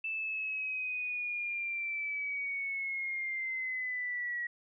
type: linear sweep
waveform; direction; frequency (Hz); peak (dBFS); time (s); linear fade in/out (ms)
sine; down; 2646 to 1911; -33; 0.04-4.47; 5
effects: none